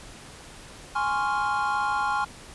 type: chord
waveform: triangle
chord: Db major seventh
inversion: second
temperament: equal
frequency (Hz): 830.6 / 1046.5 / 1108.7 / 1396.9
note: Ab5 / C6 / Db6 / F6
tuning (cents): 0 / 0 / 0 / 0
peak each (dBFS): -25 / -28 / -30 / -27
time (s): 0.95-2.25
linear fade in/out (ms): 10
effects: pink hiss -45 dBFS RMS until 2.54 s + resampled to 24000 Hz